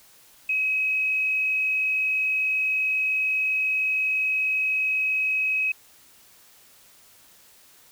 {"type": "tone with frequency modulation", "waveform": "sine", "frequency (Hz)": 2547, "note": "D#7", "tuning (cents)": 40, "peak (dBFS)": -21, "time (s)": [0.49, 5.72], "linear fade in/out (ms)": 5, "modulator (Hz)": 47.5, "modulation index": 0.45, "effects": ["white hiss -54 dBFS RMS until 7.91 s"]}